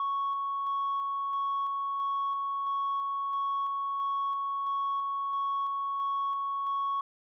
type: tone with tremolo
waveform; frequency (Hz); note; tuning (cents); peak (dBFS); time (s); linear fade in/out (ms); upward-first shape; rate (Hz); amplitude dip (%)
sine; 1108.7; C#6; 0; -26; 0-7.01; 2; square; 1.5; 25
effects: tanh soft clip ceiling -25 dBFS